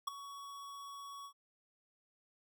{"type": "tone with ADSR envelope", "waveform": "square", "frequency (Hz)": 1121, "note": "C#6", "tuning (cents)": 19, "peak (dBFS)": -32, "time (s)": [0.07, 1.33], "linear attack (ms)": 9, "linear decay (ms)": 10, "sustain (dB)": -15, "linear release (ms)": 77, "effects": []}